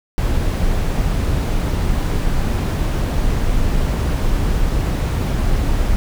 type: noise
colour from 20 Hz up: brown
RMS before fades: -17 dBFS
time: 0.18-5.96 s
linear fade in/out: 0 ms
effects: none